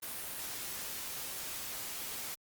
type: noise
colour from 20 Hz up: white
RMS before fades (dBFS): -41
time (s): 0.02-2.35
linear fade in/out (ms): 10
effects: Opus 32 kbps